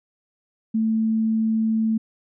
sine tone, 221.6 Hz, A3, 13 cents sharp, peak -18 dBFS, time 0.74-1.98 s, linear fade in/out 10 ms, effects none

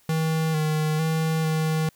square tone with pitch steps, 159.7 / 154.8 / 159.9 / 158 Hz, D#3 / D#3 / D#3 / D#3, +45 / -9 / +48 / +27 cents, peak -22 dBFS, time 0.09-1.89 s, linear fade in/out 2 ms, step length 450 ms, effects white hiss -60 dBFS RMS until 1.95 s

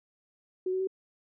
sine tone with pitch steps, 370 / 375.2 / 380.4 Hz, F#4 / F#4 / F#4, 0 / +24 / +48 cents, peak -27 dBFS, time 0.66-0.873 s, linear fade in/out 5 ms, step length 71 ms, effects none

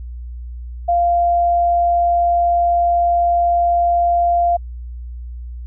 sine tone, 694 Hz, F5, 11 cents flat, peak -12 dBFS, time 0.88-4.57 s, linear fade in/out 10 ms, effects added 60 Hz sine -27 dBFS peak until 5.66 s

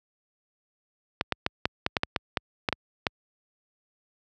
clicks, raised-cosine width 0.3 ms, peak -7 dBFS, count 12, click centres 1.211 / 1.323 / 1.464 / 1.655 / 1.864 / 1.968 / 2.034 / 2.162 / 2.372 / 2.688 / 2.727 / 3.068 s, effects high-pass 60 Hz 12 dB/octave

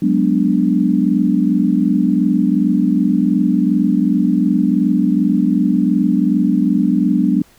sine chord, G# half-diminished seventh, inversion third, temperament equal, 185 / 207.7 / 246.9 / 293.7 Hz, F#3 / G#3 / B3 / D4, 0 / 0 / 0 / 0 cents, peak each -17 dBFS, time 0.02-7.42 s, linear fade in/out 5 ms, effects pink hiss -50 dBFS RMS until 7.58 s

